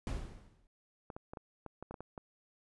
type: noise with exponential decay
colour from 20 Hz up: brown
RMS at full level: -33 dBFS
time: 0.07-0.67 s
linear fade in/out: 1 ms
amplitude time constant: 130 ms
type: clicks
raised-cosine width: 1 ms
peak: -30 dBFS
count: 10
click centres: 1.102 / 1.165 / 1.335 / 1.372 / 1.663 / 1.826 / 1.91 / 1.942 / 2.006 / 2.178 s
effects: resampled to 24000 Hz